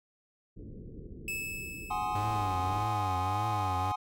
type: low-pass noise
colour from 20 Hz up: pink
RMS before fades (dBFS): -45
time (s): 0.56-2.87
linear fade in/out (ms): 20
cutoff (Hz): 450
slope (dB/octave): 48
type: tone with exponential decay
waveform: 45% pulse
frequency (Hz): 2611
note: E7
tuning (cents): -17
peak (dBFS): -32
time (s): 1.28-3.35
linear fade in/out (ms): 1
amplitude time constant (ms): 450
type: chord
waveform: triangle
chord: Ab dominant seventh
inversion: third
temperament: equal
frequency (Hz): 740 / 830.6 / 1046.5 / 1244.5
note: Gb5 / Ab5 / C6 / Eb6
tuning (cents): 0 / 0 / 0 / 0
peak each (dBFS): -35 / -31 / -35 / -36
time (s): 1.9-3.96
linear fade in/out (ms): 10
type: tone with vibrato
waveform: 45% pulse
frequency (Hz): 99.4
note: G2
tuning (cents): +25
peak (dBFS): -33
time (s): 2.15-3.92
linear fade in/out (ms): 5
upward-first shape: triangle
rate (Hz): 1.7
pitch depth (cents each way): 200
effects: none